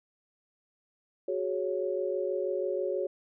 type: chord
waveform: sine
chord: F# suspended second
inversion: none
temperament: just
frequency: 370 / 416.2 / 555 Hz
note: F#4 / G#4 / C#5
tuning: 0 / +4 / +2 cents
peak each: -32 / -34 / -32 dBFS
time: 1.28-3.07 s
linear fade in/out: 5 ms
effects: none